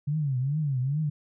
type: tone with vibrato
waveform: sine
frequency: 140 Hz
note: C#3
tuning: 18 cents sharp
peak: -24 dBFS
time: 0.07-1.1 s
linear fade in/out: 10 ms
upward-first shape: triangle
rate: 2.4 Hz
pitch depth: 220 cents each way
effects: none